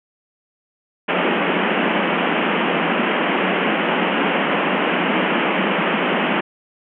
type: band-pass noise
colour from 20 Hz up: pink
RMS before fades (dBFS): -19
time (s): 1.08-6.41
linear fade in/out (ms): 10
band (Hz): 170 to 3100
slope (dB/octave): 96
effects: none